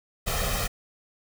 pink noise with comb filter, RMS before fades -27 dBFS, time 0.26-0.68 s, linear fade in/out 20 ms, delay 1.6 ms, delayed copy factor +0.8, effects none

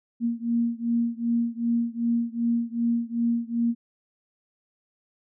sine beating tone pair, 233.1 / 235.7 Hz, A#3 / A#3, 0 / +19 cents, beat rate 2.6 Hz, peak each -25 / -26 dBFS, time 0.2-3.75 s, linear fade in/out 50 ms, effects none

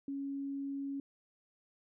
sine tone, 277.2 Hz, C#4, in tune, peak -36 dBFS, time 0.08-1 s, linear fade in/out 2 ms, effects none

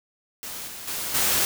white noise with level steps, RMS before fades -35 / -38 / -30 / -22 dBFS, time 0.43-1.45 s, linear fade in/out 0 ms, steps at 0.67 / 0.87 / 1.14 s, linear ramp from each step 10 ms, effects none

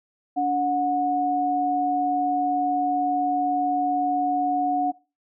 sine tone pair together, 287.9 / 730 Hz, D4 / F#5, -34 / -24 cents, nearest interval octave + major third, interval 1610 cents, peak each -26 / -21 dBFS, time 0.36-4.92 s, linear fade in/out 20 ms, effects noise-tail reverb RT60 0.3 s tail -21 dB re dry

